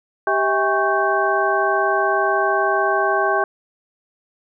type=tone cluster; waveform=sine; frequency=392.6 / 646 / 810 / 1106 / 1552 Hz; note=G4 / E5 / G#5 / C#6 / G6; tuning=+3 / -35 / -43 / -4 / -18 cents; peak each=-22 dBFS; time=0.27-3.44 s; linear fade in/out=2 ms; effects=none